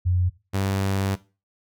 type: tone pair in turn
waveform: sine / sawtooth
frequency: 89.9 / 97.38 Hz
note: F#2 / G2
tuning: -49 / -11 cents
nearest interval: minor second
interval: 138 cents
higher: second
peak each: -18 dBFS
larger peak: neither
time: 0.05-0.3 / 0.53-1.16 s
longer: second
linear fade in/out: 20 ms
effects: noise-tail reverb RT60 0.3 s tail -17 dB re dry